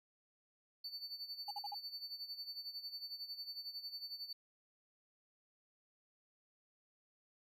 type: tone with tremolo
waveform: triangle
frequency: 4500 Hz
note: C#8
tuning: 25 cents sharp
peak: -40 dBFS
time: 0.84-4.33 s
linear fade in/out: 5 ms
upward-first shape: sine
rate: 11 Hz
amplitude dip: 75%
type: tone bursts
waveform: sine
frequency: 819 Hz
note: G#5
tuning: 24 cents flat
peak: -40 dBFS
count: 4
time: 1.48-1.746 s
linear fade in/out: 5 ms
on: 29 ms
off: 50 ms
effects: tanh soft clip ceiling -34 dBFS